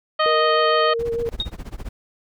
harmonic tone, 622.3 Hz, D#5, in tune, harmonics 1 / 2 / 3 / 4 / 5 / 6 / 7, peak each -20 / -19 / -26 / -33 / -26 / -37 / -31 dBFS, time 0.19-0.94 s, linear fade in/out 10 ms
sine tone with vibrato, 466.2 Hz, A#4, in tune, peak -21 dBFS, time 0.26-1.29 s, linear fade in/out 0 ms, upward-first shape sine, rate 6.6 Hz, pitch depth 22 cents each way
brown noise with tremolo, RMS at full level -29 dBFS, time 0.99-1.89 s, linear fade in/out 5 ms, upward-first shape sine, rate 15 Hz, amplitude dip 95%
sine tone with exponential decay, 3729 Hz, A#7, in tune, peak -17 dBFS, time 1.4-1.51 s, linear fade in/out 1 ms, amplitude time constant 23 ms
effects none

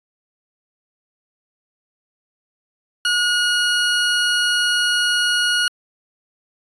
20% pulse tone, 1446 Hz, F#6, 40 cents flat, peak -11 dBFS, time 3.05-5.68 s, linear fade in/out 2 ms, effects resampled to 24000 Hz

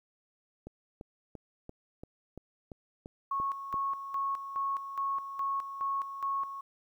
click train, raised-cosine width 2 ms, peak -30 dBFS, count 10, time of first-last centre 0.67-3.742 s, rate 2.93 Hz
sine tone with tremolo, 1100 Hz, C#6, 14 cents flat, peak -29 dBFS, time 3.31-6.61 s, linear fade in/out 5 ms, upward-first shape square, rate 2.4 Hz, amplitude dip 65%
effects 11-bit

